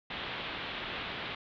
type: low-pass noise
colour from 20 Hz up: white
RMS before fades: -39 dBFS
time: 0.1-1.35 s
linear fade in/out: 5 ms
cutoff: 3700 Hz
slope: 48 dB/octave
effects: none